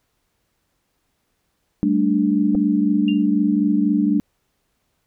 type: chord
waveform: sine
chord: G suspended second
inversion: none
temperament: equal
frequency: 196 / 220 / 293.7 Hz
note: G3 / A3 / D4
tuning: 0 / 0 / 0 cents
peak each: -20 / -20 / -18 dBFS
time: 1.83-4.2 s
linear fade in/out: 0 ms
type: clicks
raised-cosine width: 2 ms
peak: -15 dBFS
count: 2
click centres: 2.548 / 2.552 s
type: tone with exponential decay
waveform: sine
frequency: 2794 Hz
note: F7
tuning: in tune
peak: -25 dBFS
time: 3.08-3.26 s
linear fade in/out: 2 ms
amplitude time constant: 38 ms
effects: pink hiss -70 dBFS RMS until 5.06 s